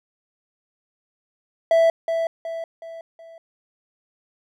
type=tone with echo; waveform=triangle; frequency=660 Hz; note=E5; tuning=2 cents sharp; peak=-11 dBFS; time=1.71-1.9 s; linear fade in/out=2 ms; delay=370 ms; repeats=4; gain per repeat=-7 dB; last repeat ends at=3.38 s; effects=none